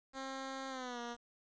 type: tone with pitch glide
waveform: 10% pulse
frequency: 267.2 to 238 Hz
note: C4 to A#3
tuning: +36 to +36 cents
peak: -33 dBFS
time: 0.13-1.17 s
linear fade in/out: 50 ms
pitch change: -200 cents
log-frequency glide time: 0.69-1 s
effects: resampled to 16000 Hz + 10-bit